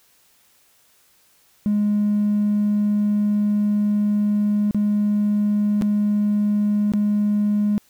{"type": "tone with dropouts", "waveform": "triangle", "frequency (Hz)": 207.7, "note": "G#3", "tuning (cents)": 0, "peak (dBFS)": -13, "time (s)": [1.66, 7.78], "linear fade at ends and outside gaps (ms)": 0, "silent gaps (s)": [[4.71, 4.746], [5.813, 5.821], [6.92, 6.936]], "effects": ["tanh soft clip ceiling -13 dBFS", "white hiss -58 dBFS RMS until 7.89 s"]}